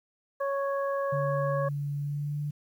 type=harmonic tone; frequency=554.4 Hz; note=C#5; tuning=in tune; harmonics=1 / 2 / 3; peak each=-28 / -33 / -40 dBFS; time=0.4-1.69 s; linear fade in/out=10 ms
type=tone with pitch glide; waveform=sine; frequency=143.5 to 146.94 Hz; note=D3 to D3; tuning=-40 to +1 cents; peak=-29 dBFS; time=1.12-2.51 s; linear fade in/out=10 ms; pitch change=+41 cents; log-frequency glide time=1.98-2.39 s
effects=10-bit